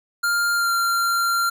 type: tone with pitch glide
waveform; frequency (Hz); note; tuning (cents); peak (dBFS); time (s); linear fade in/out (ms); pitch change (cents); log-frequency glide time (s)
square; 1400 to 1380.7; F6 to F6; +4 to -20; -19; 0.23-1.5; 10; -24; 0.55-0.71
effects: none